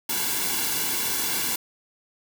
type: noise with comb filter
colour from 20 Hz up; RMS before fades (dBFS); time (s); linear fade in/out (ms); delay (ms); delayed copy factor
white; -26; 0.09-1.56; 5; 1.6; -0.75
effects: none